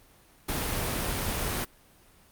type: noise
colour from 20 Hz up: pink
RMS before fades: -30 dBFS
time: 0.48-1.65 s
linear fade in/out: 10 ms
effects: pink hiss -58 dBFS RMS until 2.31 s + Opus 32 kbps